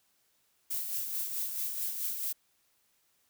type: noise with tremolo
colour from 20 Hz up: violet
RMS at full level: -33 dBFS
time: 0.7-2.33 s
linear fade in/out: 10 ms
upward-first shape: sine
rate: 4.6 Hz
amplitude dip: 45%
effects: white hiss -72 dBFS RMS until 3.29 s